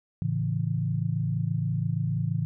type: chord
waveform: sine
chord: A major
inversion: none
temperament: equal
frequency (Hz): 110 / 138.59 / 164.81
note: A2 / C#3 / E3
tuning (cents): 0 / 0 / 0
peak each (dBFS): -29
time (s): 0.22-2.45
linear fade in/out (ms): 0
effects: none